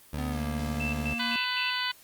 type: tone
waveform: 20% pulse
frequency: 73.5 Hz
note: D2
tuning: 2 cents sharp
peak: -26 dBFS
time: 0.13-1.14 s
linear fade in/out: 5 ms
type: tone with pitch glide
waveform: square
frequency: 251.1 to 234.3 Hz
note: B3 to A#3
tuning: +29 to +9 cents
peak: -34 dBFS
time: 0.18-1.36 s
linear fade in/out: 2 ms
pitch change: -120 cents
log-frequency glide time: 0.28-0.4 s
type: tone with tremolo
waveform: sine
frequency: 2656 Hz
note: E7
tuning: 12 cents sharp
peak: -31 dBFS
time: 0.8-1.81 s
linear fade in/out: 5 ms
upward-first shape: square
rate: 3.9 Hz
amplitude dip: 80%
type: harmonic tone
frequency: 500 Hz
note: B4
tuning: 21 cents sharp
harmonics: 2 / 3 / 4 / 5 / 6 / 7 / 8 / 9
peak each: -35 / -34 / -35 / -40 / -34 / -37 / -39 / -38 dBFS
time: 1.19-1.92 s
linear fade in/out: 10 ms
effects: white hiss -55 dBFS RMS until 2.03 s + Opus 32 kbps